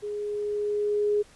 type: tone with level ramp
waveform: sine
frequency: 415.4 Hz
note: G#4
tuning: in tune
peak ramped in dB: -30 to -20 dBFS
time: 0.02-1.23 s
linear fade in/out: 20 ms
effects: pink hiss -55 dBFS RMS until 1.35 s + resampled to 24000 Hz